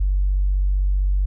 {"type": "tone", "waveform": "sine", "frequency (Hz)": 47.78, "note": "G1", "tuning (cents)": -44, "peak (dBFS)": -15, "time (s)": [0, 1.26], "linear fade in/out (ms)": 10, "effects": ["tanh soft clip ceiling -11 dBFS"]}